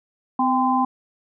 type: tone cluster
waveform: sine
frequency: 255 / 793 / 1028 Hz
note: C4 / G5 / C6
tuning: -44 / +20 / -31 cents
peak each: -21 dBFS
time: 0.39-0.85 s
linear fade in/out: 5 ms
effects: none